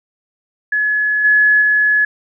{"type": "tone with level steps", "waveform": "sine", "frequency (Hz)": 1700, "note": "G#6", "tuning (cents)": 40, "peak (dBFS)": [-13, -8, -10], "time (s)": [0.72, 2.05], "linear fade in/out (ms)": 5, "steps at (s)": [1.24, 1.61], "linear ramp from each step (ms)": 10, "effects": []}